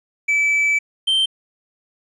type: tone pair in turn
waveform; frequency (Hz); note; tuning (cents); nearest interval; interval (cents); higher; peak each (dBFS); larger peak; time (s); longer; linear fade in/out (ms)
triangle; 2307 / 3127; D7 / G7; -31 / -5; perfect fourth; 526; second; -13; neither; 0.28-0.79 / 1.07-1.26; first; 10
effects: resampled to 24000 Hz + 9-bit